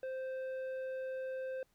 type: tone with tanh clipping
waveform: sine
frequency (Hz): 522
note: C5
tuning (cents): -4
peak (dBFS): -39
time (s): 0.03-1.63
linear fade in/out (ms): 2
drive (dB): 8
effects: pink hiss -75 dBFS RMS until 1.74 s